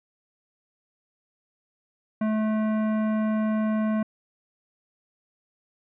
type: tone with hard clipping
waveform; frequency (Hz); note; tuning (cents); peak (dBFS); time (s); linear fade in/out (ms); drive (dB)
sine; 216.6; A3; -27; -24; 2.21-4.03; 5; 14
effects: resampled to 8000 Hz